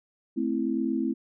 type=chord; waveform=sine; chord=A minor; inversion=none; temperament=equal; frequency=220 / 261.6 / 329.6 Hz; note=A3 / C4 / E4; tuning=0 / 0 / 0 cents; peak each=-30 / -28 / -29 dBFS; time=0.36-1.14 s; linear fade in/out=20 ms; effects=none